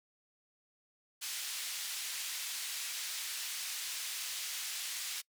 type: band-pass noise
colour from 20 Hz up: pink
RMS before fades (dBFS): -40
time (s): 1.21-5.22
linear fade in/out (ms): 20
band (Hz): 2800 to 13000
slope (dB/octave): 12
effects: noise-tail reverb RT60 0.1 s tail -24 dB re dry